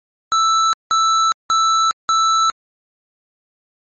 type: tone bursts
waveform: square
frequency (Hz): 1321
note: E6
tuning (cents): +3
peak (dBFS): -13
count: 4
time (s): 0.32-2.5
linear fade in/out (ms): 0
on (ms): 410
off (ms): 180
effects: MP3 32 kbps